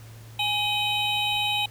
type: tone cluster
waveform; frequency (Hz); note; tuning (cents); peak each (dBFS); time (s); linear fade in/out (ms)
triangle; 831 / 2515 / 3052 / 3815; G#5 / D#7 / G7 / A#7; +1 / +18 / -47 / +39; -27; 0.39-1.66; 5
effects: added 112 Hz sine -42 dBFS peak until 1.7 s + pink hiss -51 dBFS RMS until 1.7 s